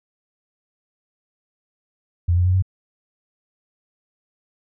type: tone with pitch steps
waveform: sine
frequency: 86.5 / 88.93 / 91.43 / 94 Hz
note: F2 / F2 / F#2 / F#2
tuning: -16 / +32 / -20 / +28 cents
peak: -14 dBFS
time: 2.28-2.624 s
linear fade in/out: 10 ms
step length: 86 ms
effects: none